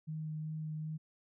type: tone with vibrato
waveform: sine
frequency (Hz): 155.56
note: D#3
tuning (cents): 0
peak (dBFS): -37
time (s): 0.07-0.98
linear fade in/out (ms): 20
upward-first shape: sine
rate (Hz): 2.6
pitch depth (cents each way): 11
effects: none